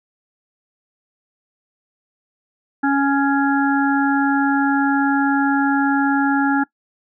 harmonic tone, 278.1 Hz, C#4, 6 cents sharp, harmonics 1 / 3 / 5 / 6, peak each -16 / -21 / -23 / -24 dBFS, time 2.83-6.64 s, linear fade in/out 10 ms, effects noise-tail reverb RT60 0.1 s tail -21 dB re dry

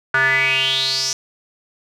square tone with band-pass filter sweep, 133 Hz, C3, 29 cents sharp, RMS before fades -18 dBFS, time 0.14-1.13 s, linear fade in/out 2 ms, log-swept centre 1500 to 5900 Hz, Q 7.6, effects none

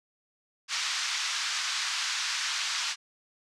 white band-pass noise, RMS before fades -31 dBFS, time 0.68-2.96 s, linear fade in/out 50 ms, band 1100 to 6200 Hz, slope 24 dB/octave, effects low-pass 10000 Hz 12 dB/octave

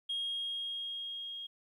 sine tone with level ramp, 3260 Hz, G#7, 33 cents flat, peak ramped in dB -31 to -40 dBFS, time 0.09-1.47 s, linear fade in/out 10 ms, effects tanh soft clip ceiling -30 dBFS + 12-bit

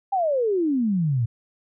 sine exponential sweep, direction down, 811 to 109.9 Hz, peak -19 dBFS, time 0.12-1.26 s, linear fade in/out 10 ms, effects none

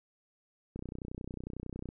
click train, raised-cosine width 3 ms, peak -27 dBFS, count 36, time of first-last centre 0.76-1.889 s, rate 31 Hz, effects none

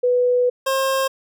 sine / 25% pulse tone pair in turn, 493.9 / 534.3 Hz, B4 / C5, 0 / +36 cents, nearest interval minor second, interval 136 cents, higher second, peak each -14 dBFS, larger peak neither, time 0.03-0.5 / 0.66-1.08 s, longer first, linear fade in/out 10 ms, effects none

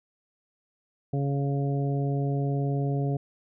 harmonic tone, 139.9 Hz, C#3, 16 cents sharp, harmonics 1 / 2 / 3 / 4 / 5, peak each -25 / -33 / -34 / -40 / -38 dBFS, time 1.13-3.17 s, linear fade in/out 5 ms, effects none

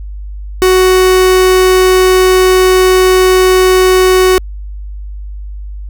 45% pulse tone, 371.5 Hz, F#4, 7 cents sharp, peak -5 dBFS, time 0.62-4.38 s, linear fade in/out 0 ms, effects added 50 Hz sine -21 dBFS peak until 5.89 s

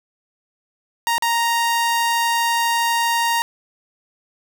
sawtooth tone with dropouts, 932.3 Hz, A#5, in tune, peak -13 dBFS, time 1.07-3.42 s, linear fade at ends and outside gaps 0 ms, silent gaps 1.181-1.223 s, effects none

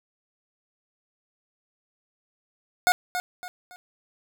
25% pulse tone with echo, 723 Hz, F#5, 40 cents flat, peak -13 dBFS, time 2.87-2.92 s, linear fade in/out 0 ms, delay 280 ms, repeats 3, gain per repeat -9 dB, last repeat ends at 3.76 s, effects none

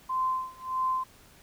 sine tone with tremolo, 1036 Hz, C6, 17 cents flat, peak -24 dBFS, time 0.09-1.04 s, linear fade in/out 10 ms, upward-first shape sine, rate 1.6 Hz, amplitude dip 95%, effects pink hiss -56 dBFS RMS until 1.42 s

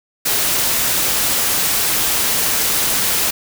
white noise, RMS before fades -17 dBFS, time 0.25-3.31 s, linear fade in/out 10 ms, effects none

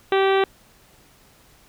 harmonic tone, 387.8 Hz, G4, 19 cents flat, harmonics 1 / 2 / 3 / 4 / 5 / 6 / 7 / 8 / 9 / 10, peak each -17 / -23 / -27 / -29 / -31 / -33 / -34 / -35 / -36 / -37 dBFS, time 0.12-0.44 s, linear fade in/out 2 ms, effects pink hiss -54 dBFS RMS until 1.68 s

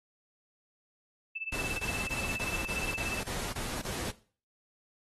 sine tone with tremolo, 2637 Hz, E7, in tune, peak -32 dBFS, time 1.35-3.2 s, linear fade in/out 10 ms, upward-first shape sine, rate 17 Hz, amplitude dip 95%
pink noise bursts, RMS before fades -37 dBFS, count 9, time 1.52-4.108 s, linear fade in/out 5 ms, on 260 ms, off 31 ms
effects noise-tail reverb RT60 0.4 s tail -17 dB re dry + AAC 32 kbps

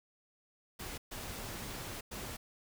pink noise bursts at uneven times, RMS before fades -43 dBFS, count 3, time 0.79-0.98 / 1.11-2.01 / 2.11-2.37 s, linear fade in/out 10 ms, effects none

